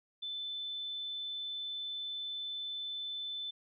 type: tone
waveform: sine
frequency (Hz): 3520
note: A7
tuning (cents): 0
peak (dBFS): -37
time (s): 0.22-3.51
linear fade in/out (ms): 10
effects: none